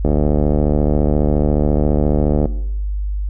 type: click train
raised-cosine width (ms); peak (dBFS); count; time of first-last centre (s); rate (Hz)
2; -3; 180; 0.05-2.456; 74.4
effects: noise-tail reverb RT60 0.9 s tail -19 dB re dry + added 50 Hz sine -18 dBFS peak until 3.29 s